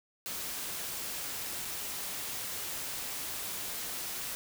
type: noise with dropouts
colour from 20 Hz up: white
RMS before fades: -38 dBFS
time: 0.26-4.35 s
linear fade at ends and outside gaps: 0 ms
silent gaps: 1.649-1.653 s
effects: none